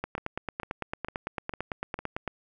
two click trains, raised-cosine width 0.5 ms, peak -16 / -20 dBFS, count 21 / 5, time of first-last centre 0.04-2.277 / 0.18-1.99 s, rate 8.94 / 2.21 Hz, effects none

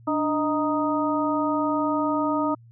harmonic tone with a mistuned harmonic, 311.1 Hz, D#4, in tune, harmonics 1 / 2 / 3 / 4, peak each -24 / -28 / -28 / -28 dBFS, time 0.07-2.55 s, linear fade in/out 10 ms, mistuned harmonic 1, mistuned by -89 cents, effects added 116 Hz sine -47 dBFS peak until 2.71 s

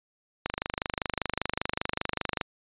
click train, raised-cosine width 0.3 ms, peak -11 dBFS, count 50, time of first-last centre 0.46-2.412 s, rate 25.1 Hz, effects resampled to 8000 Hz

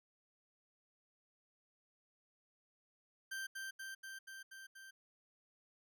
40% pulse tone with echo, 1568 Hz, G6, in tune, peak -40 dBFS, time 3.31-3.47 s, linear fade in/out 10 ms, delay 240 ms, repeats 6, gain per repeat -2 dB, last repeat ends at 4.91 s, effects none

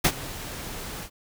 pink noise with ADSR envelope, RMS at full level -17 dBFS, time 0.04-1.1 s, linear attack 11 ms, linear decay 60 ms, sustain -19 dB, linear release 71 ms, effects none

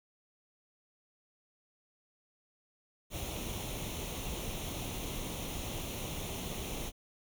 pink noise with comb filter, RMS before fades -39 dBFS, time 3.1-6.92 s, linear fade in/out 50 ms, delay 0.31 ms, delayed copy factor +0.65, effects none

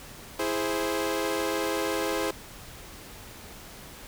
sawtooth chord, E augmented, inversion none, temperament equal, 329.6 / 415.3 / 523.3 Hz, E4 / G#4 / B#4, 0 / 0 / 0 cents, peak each -27 dBFS, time 0.39-2.31 s, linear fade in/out 5 ms, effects pink hiss -45 dBFS RMS until 4.07 s

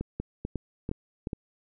two click trains, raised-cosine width 3 ms, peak -18 / -19 dBFS, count 4 / 4, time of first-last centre 0.2-1.271 / 0.01-1.332 s, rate 2.8 / 2.27 Hz, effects none

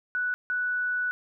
sine tone pair in turn, 1480 / 1480 Hz, F#6 / F#6, 0 / 0 cents, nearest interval unison, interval 0 cents, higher neither, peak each -25 dBFS, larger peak neither, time 0.15-0.34 / 0.5-1.11 s, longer second, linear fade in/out 0 ms, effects none

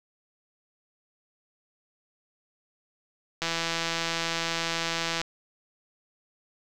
click train, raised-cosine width 0.2 ms, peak -11 dBFS, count 299, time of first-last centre 3.42-5.215 s, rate 166 Hz, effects none

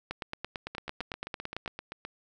two click trains, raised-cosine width 0.3 ms, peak -18 / -22 dBFS, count 15 / 11, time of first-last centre 0.11-1.678 / 0.75-2.05 s, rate 8.93 / 7.69 Hz, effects none

